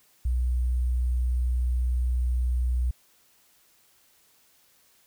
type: tone with sample-and-hold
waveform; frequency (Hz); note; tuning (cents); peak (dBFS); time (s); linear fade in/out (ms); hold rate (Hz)
sine; 61.74; B1; 0; -22; 0.25-2.91; 5; 8820
effects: white hiss -62 dBFS RMS until 5.06 s